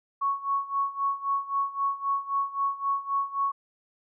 sine tone with tremolo, 1108.7 Hz, C#6, in tune, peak -22 dBFS, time 0.21-3.52 s, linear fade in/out 10 ms, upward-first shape sine, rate 3.8 Hz, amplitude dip 85%, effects none

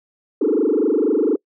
sine tone with frequency modulation, 370 Hz, F#4, in tune, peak -13 dBFS, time 0.41-1.36 s, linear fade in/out 5 ms, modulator 24.2 Hz, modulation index 3.9, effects noise-tail reverb RT60 0.1 s tail -26 dB re dry + tanh soft clip ceiling -10 dBFS

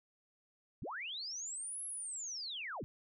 sine linear two-way sweep, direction up then down, 57.1 to 11175 to 57.1 Hz, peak -40 dBFS, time 0.82-2.84 s, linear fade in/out 0 ms, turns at 1.85 s, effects none

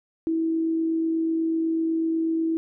sine tone with amplitude modulation, 325.5 Hz, E4, 22 cents flat, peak -20 dBFS, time 0.27-2.57 s, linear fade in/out 0 ms, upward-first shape sine, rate 48.1 Hz, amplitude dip 25%, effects none

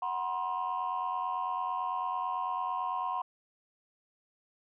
sine tone cluster, 740 / 965 / 1054 Hz, F#5 / B5 / C6, 0 / -40 / +12 cents, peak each -35 / -34 / -33 dBFS, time 0.02-3.22 s, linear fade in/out 5 ms, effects tanh soft clip ceiling -25 dBFS

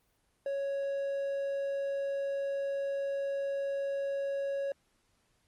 triangle tone, 554.4 Hz, C#5, in tune, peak -29 dBFS, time 0.46-4.72 s, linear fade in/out 2 ms, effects pink hiss -73 dBFS RMS until 5.47 s + Opus 32 kbps

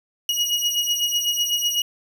30% pulse beating tone pair, 2891 / 2899 Hz, F#7 / F#7, -41 / -36 cents, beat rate 8 Hz, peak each -20 dBFS, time 0.29-1.82 s, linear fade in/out 2 ms, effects none

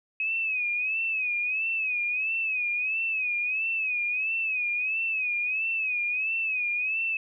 sine tone with vibrato, 2544 Hz, D#7, 38 cents sharp, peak -25 dBFS, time 0.2-7.17 s, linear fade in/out 2 ms, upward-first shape sine, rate 1.5 Hz, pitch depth 95 cents each way, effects none

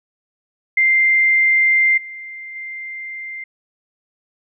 sine tone with level steps, 2093 Hz, C7, in tune, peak -11 / -30 / -27 dBFS, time 0.77-3.44 s, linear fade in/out 5 ms, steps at 1.97 / 2.55 s, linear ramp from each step 10 ms, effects none

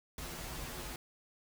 pink noise with comb filter, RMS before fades -43 dBFS, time 0.18-0.96 s, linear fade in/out 2 ms, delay 10 ms, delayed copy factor -1, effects none

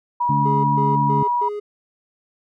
sine tone, 967 Hz, B5, 37 cents flat, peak -17 dBFS, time 0.2-1.49 s, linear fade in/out 10 ms
harmonic tone, 71.6 Hz, D2, 43 cents flat, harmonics 2 / 3 / 4, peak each -20 / -25 / -28 dBFS, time 0.29-1.23 s, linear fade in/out 5 ms
triangle tone bursts, 415.3 Hz, G#4, in tune, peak -23 dBFS, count 4, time 0.45-1.6 s, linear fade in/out 10 ms, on 190 ms, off 130 ms
effects none

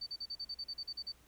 sine tone bursts, 4568 Hz, D8, 49 cents flat, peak -38 dBFS, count 12, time 0.01-1.122 s, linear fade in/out 10 ms, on 56 ms, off 40 ms, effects added 60 Hz sine -67 dBFS peak until 1.27 s + pink hiss -66 dBFS RMS until 1.27 s

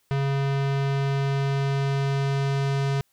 square tone with low-pass filter sweep, 138.1 Hz, C#3, 6 cents flat, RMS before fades -24 dBFS, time 0.11-3.01 s, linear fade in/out 0 ms, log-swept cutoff 3400 to 5500 Hz, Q 0.78, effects white hiss -68 dBFS RMS until 3.12 s

